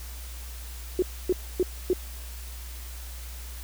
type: tone bursts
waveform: sine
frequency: 365.9 Hz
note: F#4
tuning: 19 cents flat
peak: -19 dBFS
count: 4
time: 0.99-1.932 s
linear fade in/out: 2 ms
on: 33 ms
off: 270 ms
effects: added 60 Hz sine -37 dBFS peak until 3.63 s + white hiss -45 dBFS RMS until 3.63 s